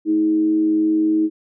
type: tone with frequency modulation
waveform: sine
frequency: 316.9 Hz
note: D#4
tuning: 32 cents sharp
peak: -14 dBFS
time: 0.05-1.3 s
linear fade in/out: 50 ms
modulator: 98.2 Hz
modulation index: 0.28
effects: none